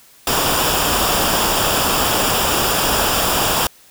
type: noise with comb filter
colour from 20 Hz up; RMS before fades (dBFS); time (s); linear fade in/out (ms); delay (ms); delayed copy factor
pink; -17; 0.27-3.67; 2; 0.48; -0.6
effects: white hiss -48 dBFS RMS until 3.9 s